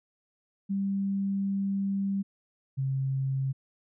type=tone pair in turn; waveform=sine; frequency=196.7 / 134.34 Hz; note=G3 / C3; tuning=+6 / +46 cents; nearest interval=perfect fifth; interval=660 cents; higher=first; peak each=-26 dBFS; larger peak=neither; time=0.69-2.23 / 2.77-3.53 s; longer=first; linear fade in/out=20 ms; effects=none